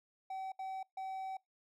triangle tone bursts at uneven times, 764 Hz, G5, 45 cents flat, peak -37 dBFS, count 3, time 0.3-0.52 / 0.59-0.83 / 0.97-1.37 s, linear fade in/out 5 ms, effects noise-tail reverb RT60 0.2 s tail -26 dB re dry

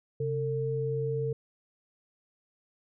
sine tone pair together, 134.11 / 450.6 Hz, C3 / A4, +43 / +41 cents, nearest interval octave + major sixth, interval 2098 cents, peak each -31 / -30 dBFS, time 0.2-1.33 s, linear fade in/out 5 ms, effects none

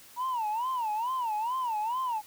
sine tone with vibrato, 938 Hz, A#5, 11 cents sharp, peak -26 dBFS, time 0.16-2.22 s, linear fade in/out 50 ms, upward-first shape sine, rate 2.3 Hz, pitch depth 190 cents each way, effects tanh soft clip ceiling -26 dBFS + white hiss -53 dBFS RMS until 2.26 s

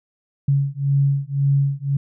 sine beating tone pair, 138.59 / 140.49 Hz, C#3 / C#3, 0 / +24 cents, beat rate 1.9 Hz, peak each -19 dBFS, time 0.48-1.97 s, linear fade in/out 5 ms, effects none

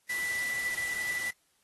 sine tone in noise, 1975.5 Hz, B6, in tune, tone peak -30 dBFS, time 0.09-1.31 s, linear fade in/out 10 ms, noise white, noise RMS -40 dBFS, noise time 0.09-1.31 s, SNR +7 dB, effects white hiss -71 dBFS RMS until 1.63 s + AAC 32 kbps

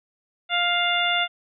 harmonic tone, 701 Hz, F5, 6 cents sharp, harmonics 1 / 2 / 3 / 4 / 5, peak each -26 / -26 / -26 / -26 / -26 dBFS, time 0.49-1.28 s, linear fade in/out 50 ms, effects none

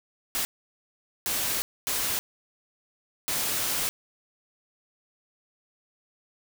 white noise bursts at uneven times, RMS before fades -28 dBFS, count 4, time 0.35-0.45 / 1.26-1.62 / 1.87-2.19 / 3.28-3.89 s, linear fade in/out 0 ms, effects none

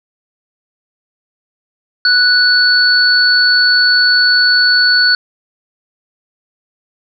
sine tone pair together, 1480 / 4435 Hz, F#6 / C#8, 0 / 0 cents, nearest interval octave + perfect fifth, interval 1900 cents, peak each -10 dBFS, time 2.05-5.15 s, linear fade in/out 2 ms, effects none

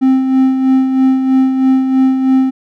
triangle tone with tremolo, 262.8 Hz, C4, 8 cents sharp, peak -4 dBFS, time 0.01-2.51 s, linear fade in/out 20 ms, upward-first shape sine, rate 3.1 Hz, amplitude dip 50%, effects none

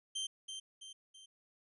sawtooth tone with echo, 3136 Hz, G7, in tune, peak -33 dBFS, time 0.15-0.27 s, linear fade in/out 10 ms, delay 330 ms, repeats 3, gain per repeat -6 dB, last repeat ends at 1.26 s, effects resampled to 24000 Hz

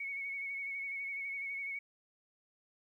sine tone with vibrato, 2217 Hz, C#7, in tune, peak -37 dBFS, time 0-1.79 s, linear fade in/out 5 ms, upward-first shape sine, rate 12 Hz, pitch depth 31 cents each way, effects 12-bit

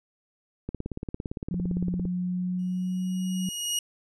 click train, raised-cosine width 3 ms, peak -19 dBFS, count 25, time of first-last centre 0.69-2.054 s, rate 17.6 Hz
sine tone with pitch glide, 177.8 to 185.14 Hz, F3 to F#3, +31 to +1 cents, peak -26 dBFS, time 1.51-3.49 s, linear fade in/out 2 ms, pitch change +70 cents, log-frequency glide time 1.75-3.27 s
20% pulse tone with exponential growth, 2885 Hz, F#7, 44 cents flat, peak -19 dBFS, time 2.59-3.79 s, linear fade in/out 2 ms, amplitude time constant 260 ms
effects resampled to 32000 Hz

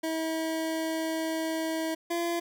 25% pulse tone pair in turn, 321.7 / 341.2 Hz, E4 / F4, -42 / -40 cents, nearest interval minor second, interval 102 cents, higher second, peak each -25 / -24 dBFS, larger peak second, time 0.03-1.95 / 2.1-2.4 s, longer first, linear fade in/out 10 ms, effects none

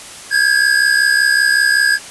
square tone pair together, 1611 / 1676.3 Hz, G6 / G#6, +47 / +16 cents, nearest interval minor second, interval 69 cents, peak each -14 dBFS, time 0.3-1.99 s, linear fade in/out 50 ms, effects white hiss -33 dBFS RMS until 2.1 s + resampled to 24000 Hz

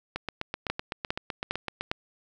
two click trains, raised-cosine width 0.3 ms, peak -15 / -11 dBFS, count 14 / 4, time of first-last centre 0.16-1.81 / 0.7-1.915 s, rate 7.88 / 2.47 Hz, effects none

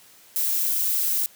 violet noise with amplitude modulation, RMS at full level -22 dBFS, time 0.36-1.26 s, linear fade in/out 0 ms, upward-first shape sine, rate 170 Hz, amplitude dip 30%, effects white hiss -52 dBFS RMS until 1.35 s + high-pass 80 Hz 12 dB/octave

